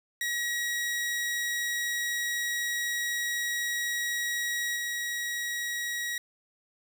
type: tone with level steps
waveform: sawtooth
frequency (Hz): 1908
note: A#6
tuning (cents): +40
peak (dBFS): -25 / -27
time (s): 0.21-6.18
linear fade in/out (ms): 2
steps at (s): 4.75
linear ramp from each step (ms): 20
effects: none